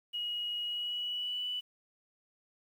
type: tone with pitch glide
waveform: sine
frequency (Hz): 2897 to 2970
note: F#7 to F#7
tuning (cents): -37 to +6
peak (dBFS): -33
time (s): 0.13-1.61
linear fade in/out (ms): 20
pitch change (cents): +43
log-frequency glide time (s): 0.64-1.45
effects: 10-bit